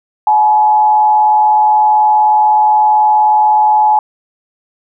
sine tone with frequency modulation, 852 Hz, G#5, 44 cents sharp, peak -6 dBFS, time 0.27-3.99 s, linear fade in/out 2 ms, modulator 117 Hz, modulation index 0.42, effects none

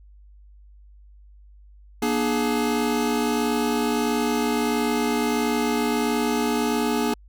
square tone cluster, 238.4 / 299.9 / 419.8 / 851 Hz, A#3 / D4 / G#4 / G#5, +39 / +36 / +19 / +42 cents, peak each -25 / -28 / -27 / -31 dBFS, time 2.02-7.14 s, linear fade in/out 5 ms, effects added 50 Hz sine -46 dBFS peak until 7.28 s

